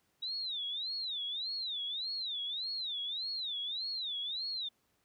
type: tone with vibrato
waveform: sine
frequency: 3795 Hz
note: A#7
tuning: 30 cents sharp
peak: -35 dBFS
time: 0.22-4.69 s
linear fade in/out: 10 ms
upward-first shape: sine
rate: 1.7 Hz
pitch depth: 230 cents each way
effects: pink hiss -75 dBFS RMS until 5.04 s + high-pass 80 Hz 12 dB/octave